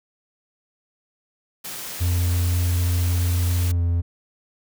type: noise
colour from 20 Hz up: white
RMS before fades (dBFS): -33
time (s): 1.64-3.72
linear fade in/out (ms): 10
type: tone with pitch glide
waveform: triangle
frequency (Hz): 87.8 to 85.55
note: F2 to F2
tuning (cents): +10 to -35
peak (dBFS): -16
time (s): 2-4.02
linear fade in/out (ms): 20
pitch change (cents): -45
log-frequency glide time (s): 3.71-3.8
effects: none